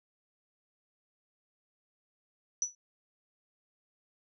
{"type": "tone with exponential decay", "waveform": "sine", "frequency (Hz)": 5920, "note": "F#8", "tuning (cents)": 0, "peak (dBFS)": -24, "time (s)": [2.62, 2.75], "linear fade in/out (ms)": 1, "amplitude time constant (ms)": 28, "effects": []}